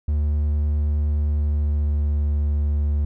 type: tone with pitch glide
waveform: triangle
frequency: 74.2 to 73.31 Hz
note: D2 to D2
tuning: +18 to -3 cents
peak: -16 dBFS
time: 0.08-3.05 s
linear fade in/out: 5 ms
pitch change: -21 cents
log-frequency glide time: 1.19-2.26 s
effects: none